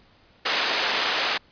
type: band-pass noise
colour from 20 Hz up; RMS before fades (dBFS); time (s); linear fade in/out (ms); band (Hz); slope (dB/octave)
white; -24; 0.45-1.38; 10; 410 to 4300; 12
effects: pink hiss -57 dBFS RMS until 1.51 s + resampled to 11025 Hz